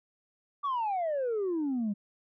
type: exponential sweep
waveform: sine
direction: down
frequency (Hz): 1174.7 to 196.2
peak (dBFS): -26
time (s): 0.63-1.94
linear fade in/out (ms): 20
effects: tanh soft clip ceiling -26 dBFS